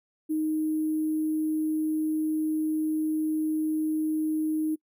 sine tone with sample-and-hold, 311.1 Hz, D#4, in tune, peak -24 dBFS, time 0.29-4.76 s, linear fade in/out 20 ms, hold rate 11025 Hz, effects noise-tail reverb RT60 0.1 s tail -26 dB re dry

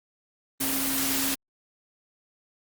sine tone in noise, 270.5 Hz, C#4, 42 cents flat, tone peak -31 dBFS, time 0.6-1.35 s, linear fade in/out 10 ms, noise white, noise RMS -27 dBFS, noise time 0.6-1.35 s, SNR -7 dB, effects Opus 32 kbps

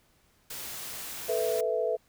white noise, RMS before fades -39 dBFS, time 0.5-1.61 s, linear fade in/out 5 ms
sine chord, A suspended second, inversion none, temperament equal, 440 / 493.9 / 659.3 Hz, A4 / B4 / E5, 0 / 0 / 0 cents, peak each -30 dBFS, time 1.28-1.97 s, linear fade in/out 20 ms
effects pink hiss -66 dBFS RMS until 2.08 s

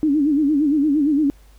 sine tone with vibrato, 293.7 Hz, D4, in tune, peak -14 dBFS, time 0.03-1.3 s, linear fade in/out 0 ms, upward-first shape sine, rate 8.7 Hz, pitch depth 120 cents each way, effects added 50 Hz sine -45 dBFS peak until 1.58 s + pink hiss -56 dBFS RMS until 1.58 s

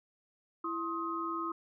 sine tone cluster, 332.8 / 1061 / 1260 Hz, E4 / C6 / D#6, +17 / +24 / +21 cents, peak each -38 / -39 / -36 dBFS, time 0.64-1.52 s, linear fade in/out 5 ms, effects none

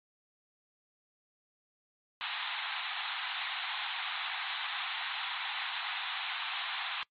white band-pass noise, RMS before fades -37 dBFS, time 2.21-7.03 s, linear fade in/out 0 ms, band 730 to 3900 Hz, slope 96 dB/octave, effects noise-tail reverb RT60 0.1 s tail -24 dB re dry + MP3 32 kbps

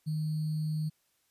sine tone with sample-and-hold, 155 Hz, D#3, 6 cents flat, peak -29 dBFS, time 0.06-0.9 s, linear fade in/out 20 ms, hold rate 4410 Hz, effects white hiss -73 dBFS RMS until 1.3 s + resampled to 32000 Hz

